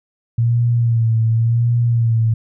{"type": "tone with vibrato", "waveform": "sine", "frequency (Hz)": 115.8, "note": "A#2", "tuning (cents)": -11, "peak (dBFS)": -12, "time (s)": [0.38, 2.34], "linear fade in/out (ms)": 5, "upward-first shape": "sine", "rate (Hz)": 0.91, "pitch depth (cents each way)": 50, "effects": []}